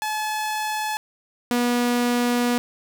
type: tone pair in turn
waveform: sawtooth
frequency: 858 / 242.4 Hz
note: A5 / B3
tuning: -44 / -32 cents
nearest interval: octave + minor seventh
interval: 2188 cents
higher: first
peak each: -20 / -15 dBFS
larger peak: second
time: 0.02-0.97 / 1.51-2.58 s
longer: second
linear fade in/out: 0 ms
effects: none